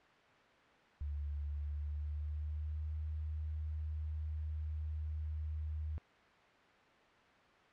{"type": "tone with pitch glide", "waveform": "sine", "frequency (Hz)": [72.8, 77.13], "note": ["D2", "D#2"], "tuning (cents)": [-15, -15], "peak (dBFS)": -37, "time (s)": [1.01, 5.98], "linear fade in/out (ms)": 0, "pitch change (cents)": 100, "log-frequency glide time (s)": [1.45, 2.94], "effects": ["white hiss -63 dBFS RMS until 7.72 s", "low-pass 2000 Hz 12 dB/octave"]}